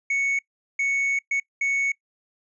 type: tone bursts at uneven times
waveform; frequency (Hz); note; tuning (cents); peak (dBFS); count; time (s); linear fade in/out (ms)
triangle; 2217; C#7; 0; -19; 4; 0.1-0.39 / 0.79-1.19 / 1.31-1.4 / 1.61-1.92; 5
effects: noise-tail reverb RT60 0.1 s tail -24 dB re dry + resampled to 22050 Hz